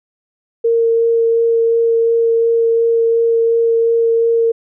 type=tone with vibrato; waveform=sine; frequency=460 Hz; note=A#4; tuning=23 cents flat; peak=-10 dBFS; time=0.64-4.52 s; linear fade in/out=10 ms; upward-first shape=sine; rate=2.8 Hz; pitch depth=8 cents each way; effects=none